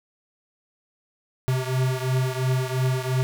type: beating tone pair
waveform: square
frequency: 128.3 / 131.2 Hz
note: C3 / C3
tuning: -34 / +5 cents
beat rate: 2.9 Hz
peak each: -24 / -27 dBFS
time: 1.48-3.23 s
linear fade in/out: 0 ms
effects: none